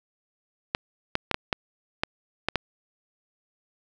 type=clicks; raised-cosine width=0.3 ms; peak=-7 dBFS; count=8; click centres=0.749 / 1.154 / 1.313 / 1.344 / 1.528 / 2.035 / 2.486 / 2.557 s; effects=none